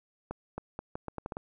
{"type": "accelerating click train", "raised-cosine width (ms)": 1, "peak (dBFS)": -22, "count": 9, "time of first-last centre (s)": [0.31, 1.369], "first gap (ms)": 270, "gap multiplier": 0.78, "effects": []}